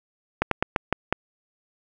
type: slowing click train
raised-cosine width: 0.5 ms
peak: -5 dBFS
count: 6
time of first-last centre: 0.42-1.126 s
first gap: 93 ms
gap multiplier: 1.21
effects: none